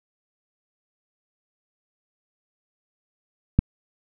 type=click; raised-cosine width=5 ms; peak=-3 dBFS; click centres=3.59 s; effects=none